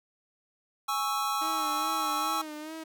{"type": "chord", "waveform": "square", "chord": "C# minor", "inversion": "second", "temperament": "equal", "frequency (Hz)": [830.6, 1108.7, 1318.5], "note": ["G#5", "C#6", "E6"], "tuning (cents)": [0, 0, 0], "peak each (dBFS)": [-34, -33, -32], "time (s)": [0.88, 2.42], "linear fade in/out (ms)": 10}
{"type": "tone with vibrato", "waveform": "sawtooth", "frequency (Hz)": 311.1, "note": "D#4", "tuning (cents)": 0, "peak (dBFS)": -34, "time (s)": [1.41, 2.84], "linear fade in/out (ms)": 10, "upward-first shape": "sine", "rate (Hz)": 2.4, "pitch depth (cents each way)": 58}
{"effects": []}